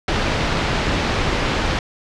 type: low-pass noise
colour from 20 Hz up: pink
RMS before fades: -20 dBFS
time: 0.08-1.79 s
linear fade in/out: 2 ms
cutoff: 4100 Hz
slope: 12 dB/octave
effects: low-pass 7000 Hz 12 dB/octave